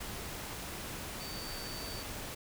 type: tone in noise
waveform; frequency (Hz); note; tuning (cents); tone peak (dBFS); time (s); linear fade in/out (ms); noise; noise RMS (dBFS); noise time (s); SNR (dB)
sine; 4577; D8; -45; -45; 1.2-2.03; 10; pink; -42; 0-2.35; -6
effects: none